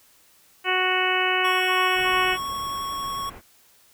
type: harmonic tone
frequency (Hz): 369.6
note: F#4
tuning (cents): -2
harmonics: 1 / 2 / 3 / 4 / 5 / 6 / 7 / 8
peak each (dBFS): -28 / -28 / -28 / -28 / -28 / -28 / -28 / -28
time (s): 0.64-2.38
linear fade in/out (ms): 50
type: tone with vibrato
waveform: square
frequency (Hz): 1106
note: C#6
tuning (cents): -4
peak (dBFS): -28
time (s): 1.44-3.3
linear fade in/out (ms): 10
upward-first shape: triangle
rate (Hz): 11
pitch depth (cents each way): 13
type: low-pass noise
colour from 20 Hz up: pink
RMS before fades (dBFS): -42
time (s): 1.94-3.42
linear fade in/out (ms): 50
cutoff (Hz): 2400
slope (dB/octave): 24
effects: white hiss -57 dBFS RMS until 3.93 s